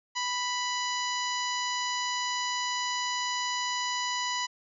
harmonic tone with a mistuned harmonic, 987.8 Hz, B5, in tune, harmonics 1 / 2 / 3 / 4 / 5 / 6 / 7, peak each -32 / -35 / -37 / -38 / -39 / -40 / -40 dBFS, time 0.15-4.47 s, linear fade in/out 20 ms, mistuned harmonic 4, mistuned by +27 cents, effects none

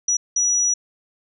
sine tone bursts at uneven times, 5850 Hz, F#8, 21 cents flat, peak -16 dBFS, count 2, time 0.08-0.17 / 0.36-0.74 s, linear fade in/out 5 ms, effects none

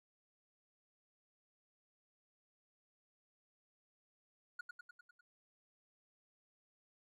triangle tone with echo, 1438 Hz, F#6, 50 cents flat, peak -39 dBFS, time 4.59-4.61 s, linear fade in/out 5 ms, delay 100 ms, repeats 6, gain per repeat -4 dB, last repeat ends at 5.21 s, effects none

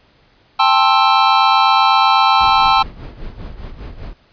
square chord, A minor seventh, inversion third, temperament just, 792 / 880 / 1056 / 1320 Hz, G5 / A5 / C6 / E6, +18 / 0 / +16 / +2 cents, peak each -16 dBFS, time 0.59-2.83 s, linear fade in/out 10 ms
brown noise with tremolo, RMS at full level -27 dBFS, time 2.4-4.13 s, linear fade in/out 0 ms, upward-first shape sine, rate 5 Hz, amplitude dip 70%
effects pink hiss -53 dBFS RMS until 4.32 s + resampled to 11025 Hz

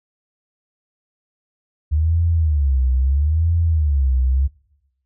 sine tone with vibrato, 73.42 Hz, D2, in tune, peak -14 dBFS, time 1.91-4.48 s, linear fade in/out 20 ms, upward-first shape sine, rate 0.76 Hz, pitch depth 240 cents each way, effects noise-tail reverb RT60 0.9 s tail -22 dB re dry

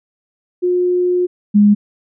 sine tone pair in turn, 358.7 / 206.4 Hz, F4 / G#3, +46 / -10 cents, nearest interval minor seventh, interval 956 cents, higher first, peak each -12 / -6 dBFS, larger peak second, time 0.62-1.27 / 1.54-1.75 s, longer first, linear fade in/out 20 ms, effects none

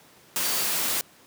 sine tone in noise, 4600 Hz, D8, 37 cents flat, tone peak -34 dBFS, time 0.44-0.64 s, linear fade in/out 0 ms, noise white, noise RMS -26 dBFS, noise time 0.36-1.01 s, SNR -11 dB, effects pink hiss -54 dBFS RMS until 1.26 s + high-pass 150 Hz 12 dB/octave

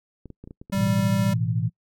clicks, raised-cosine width 3 ms, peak -27 dBFS, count 11, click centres 0.257 / 0.303 / 0.44 / 0.475 / 0.509 / 0.615 / 0.699 / 0.749 / 0.812 / 0.87 / 0.992 s
square tone, 195 Hz, G3, 9 cents flat, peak -23 dBFS, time 0.72-1.34 s, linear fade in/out 10 ms
sine chord, A suspended second, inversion none, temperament equal, 110 / 123.47 / 164.81 Hz, A2 / B2 / E3, 0 / 0 / 0 cents, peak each -25 / -26 / -27 dBFS, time 0.76-1.7 s, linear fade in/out 20 ms
effects noise-tail reverb RT60 0.1 s tail -26 dB re dry

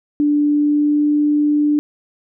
sine tone with pitch glide, 293.7 to 295.9 Hz, D4 to D4, 0 to +13 cents, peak -12 dBFS, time 0.2-1.79 s, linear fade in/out 0 ms, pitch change +13 cents, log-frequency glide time 0.45-1.09 s, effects none

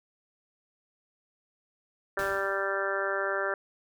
harmonic tone, 196 Hz, G3, in tune, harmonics 2 / 3 / 4 / 5 / 6 / 7 / 8 / 9, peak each -34 / -33 / -41 / -41 / -39 / -34 / -34 / -36 dBFS, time 2.17-3.54 s, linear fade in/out 2 ms
pink noise with exponential decay, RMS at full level -39 dBFS, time 2.19-2.84 s, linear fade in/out 0 ms, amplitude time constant 140 ms
effects none

